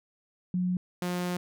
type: tone pair in turn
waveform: sine / sawtooth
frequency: 181 / 178.2 Hz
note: F#3 / F3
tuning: -38 / +35 cents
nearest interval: unison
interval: 27 cents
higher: first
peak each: -25 dBFS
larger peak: neither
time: 0.54-0.77 / 1.02-1.37 s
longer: second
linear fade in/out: 2 ms
effects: none